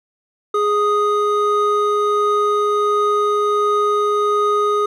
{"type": "tone pair together", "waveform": "triangle", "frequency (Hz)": [415.1, 1243.9], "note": ["G#4", "D#6"], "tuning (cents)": [-1, -1], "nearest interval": "octave + perfect fifth", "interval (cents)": 1900, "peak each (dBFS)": -15, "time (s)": [0.54, 4.86], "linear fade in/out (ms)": 5, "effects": []}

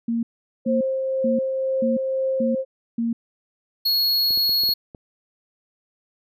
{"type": "tone bursts", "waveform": "sine", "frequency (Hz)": 231.8, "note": "A#3", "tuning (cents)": -10, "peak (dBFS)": -20, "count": 6, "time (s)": [0.08, 3.13], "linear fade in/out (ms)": 5, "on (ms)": 150, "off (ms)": 430}
{"type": "tone with tremolo", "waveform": "sine", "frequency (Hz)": 529, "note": "C5", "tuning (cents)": 19, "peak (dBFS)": -19, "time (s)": [0.65, 2.65], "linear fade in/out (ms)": 50, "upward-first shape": "triangle", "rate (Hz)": 2, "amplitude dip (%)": 30}
{"type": "tone", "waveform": "square", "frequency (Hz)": 4327, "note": "C#8", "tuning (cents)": -43, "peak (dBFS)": -18, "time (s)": [3.85, 4.74], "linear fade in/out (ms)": 10}
{"type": "clicks", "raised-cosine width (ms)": 2, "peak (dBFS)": -26, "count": 6, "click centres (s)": [4.307, 4.375, 4.494, 4.636, 4.691, 4.948]}
{"effects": []}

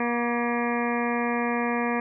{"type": "harmonic tone with a mistuned harmonic", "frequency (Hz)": 238.6, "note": "A#3", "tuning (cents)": 41, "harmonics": [1, 2, 3, 4, 5, 7, 8, 9, 10], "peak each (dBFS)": [-27, -30, -32, -33, -34, -35, -36, -37, -37], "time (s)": [0, 2], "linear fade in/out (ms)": 2, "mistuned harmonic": 5, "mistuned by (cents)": -33, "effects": []}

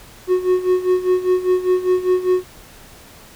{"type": "tone with tremolo", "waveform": "triangle", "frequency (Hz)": 366.3, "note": "F#4", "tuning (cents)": -17, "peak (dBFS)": -9, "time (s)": [0.27, 2.44], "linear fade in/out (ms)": 50, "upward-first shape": "sine", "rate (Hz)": 5, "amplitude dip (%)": 80, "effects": ["pink hiss -43 dBFS RMS until 3.35 s"]}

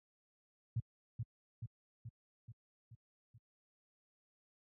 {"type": "tone with echo", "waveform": "sine", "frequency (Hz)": 114.6, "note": "A#2", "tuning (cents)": -29, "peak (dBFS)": -32, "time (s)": [0.76, 0.8], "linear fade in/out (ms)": 5, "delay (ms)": 430, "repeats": 6, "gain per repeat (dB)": -4, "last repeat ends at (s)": 3.38, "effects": ["high-pass 60 Hz 12 dB/octave"]}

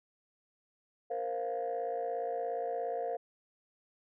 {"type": "chord", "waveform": "sine", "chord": "Bb suspended second", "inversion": "none", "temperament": "equal", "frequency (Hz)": [466.2, 523.3, 698.5], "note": ["Bb4", "C5", "F5"], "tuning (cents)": [0, 0, 0], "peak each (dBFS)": [-36, -37, -35], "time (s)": [1.1, 3.17], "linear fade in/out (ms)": 10, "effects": ["tanh soft clip ceiling -27 dBFS"]}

